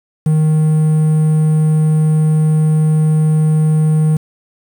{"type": "tone with quantisation", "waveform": "triangle", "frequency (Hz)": 155.56, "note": "D#3", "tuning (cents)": 0, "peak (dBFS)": -7, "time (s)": [0.26, 4.17], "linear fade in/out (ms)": 5, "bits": 6, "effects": []}